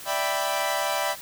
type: chord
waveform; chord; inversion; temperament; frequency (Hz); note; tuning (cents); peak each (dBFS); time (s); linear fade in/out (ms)
sawtooth; E minor seventh; third; equal; 587.3 / 659.3 / 784 / 987.8; D5 / E5 / G5 / B5; 0 / 0 / 0 / 0; -26; 0.05-1.16; 50
effects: white hiss -41 dBFS RMS until 1.21 s